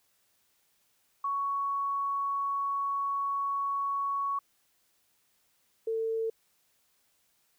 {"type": "tone pair in turn", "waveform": "sine", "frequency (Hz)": [1115, 448.7], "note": ["C#6", "A4"], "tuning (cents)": [10, 34], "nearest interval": "octave + major third", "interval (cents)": 1576, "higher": "first", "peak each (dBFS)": -28, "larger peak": "neither", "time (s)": [[1.24, 4.39], [5.87, 6.3]], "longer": "first", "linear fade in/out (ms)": 5, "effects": ["white hiss -71 dBFS RMS until 7.58 s"]}